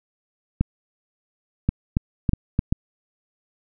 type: clicks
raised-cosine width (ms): 5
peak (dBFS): -6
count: 7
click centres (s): 0.61 / 1.69 / 1.969 / 2.292 / 2.334 / 2.591 / 2.725
effects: none